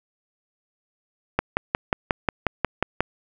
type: click train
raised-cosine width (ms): 0.5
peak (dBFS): -4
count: 10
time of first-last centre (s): 1.39-3.006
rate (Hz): 5.57
effects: none